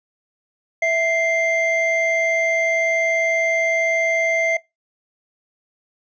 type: tone pair together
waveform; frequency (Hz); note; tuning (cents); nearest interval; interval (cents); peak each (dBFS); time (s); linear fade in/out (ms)
triangle; 657.6 / 2093; E5 / C7; -4 / 0; octave + minor sixth; 2004; -17; 0.82-4.57; 5
effects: noise-tail reverb RT60 0.2 s tail -21 dB re dry + resampled to 16000 Hz